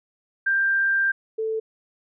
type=tone pair in turn; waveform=sine; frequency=1584 / 441.6 Hz; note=G6 / A4; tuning=+18 / +6 cents; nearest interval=octave + minor seventh; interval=2212 cents; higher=first; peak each=-18 / -23 dBFS; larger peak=first; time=0.46-1.12 / 1.38-1.6 s; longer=first; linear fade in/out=10 ms; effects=none